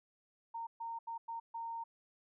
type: tone bursts at uneven times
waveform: sine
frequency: 920 Hz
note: A#5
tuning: 23 cents flat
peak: -39 dBFS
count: 5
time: 0.54-0.67 / 0.8-0.99 / 1.07-1.18 / 1.28-1.4 / 1.54-1.84 s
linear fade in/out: 10 ms
effects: none